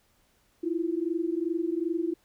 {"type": "tone pair together", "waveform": "sine", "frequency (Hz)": [324.5, 347.1], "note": ["E4", "F4"], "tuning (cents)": [-27, -11], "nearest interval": "minor second", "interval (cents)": 116, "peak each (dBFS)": [-29, -29], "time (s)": [0.63, 2.14], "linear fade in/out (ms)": 10, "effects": ["pink hiss -67 dBFS RMS until 2.24 s"]}